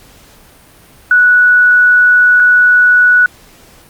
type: tone pair in turn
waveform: sine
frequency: 1473 / 1473 Hz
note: F#6 / F#6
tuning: -8 / -8 cents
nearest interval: unison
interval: 0 cents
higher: neither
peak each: -4 dBFS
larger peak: neither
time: 1.11-2.4 / 2.4-3.26 s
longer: first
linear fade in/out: 2 ms
effects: pink hiss -42 dBFS RMS until 3.89 s + Opus 48 kbps